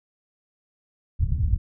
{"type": "low-pass noise", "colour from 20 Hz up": "white", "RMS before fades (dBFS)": -22, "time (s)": [1.19, 1.58], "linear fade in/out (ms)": 20, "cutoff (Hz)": 100, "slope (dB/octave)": 24, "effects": []}